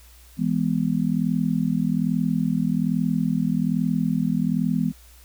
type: chord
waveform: sine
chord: E major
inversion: none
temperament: just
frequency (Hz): 164.81 / 206 / 247.2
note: E3 / G#3 / B3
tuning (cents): 0 / -14 / +2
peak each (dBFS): -24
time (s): 0.37-4.93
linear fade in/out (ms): 50
effects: added 60 Hz sine -48 dBFS peak until 5.24 s + white hiss -53 dBFS RMS until 5.24 s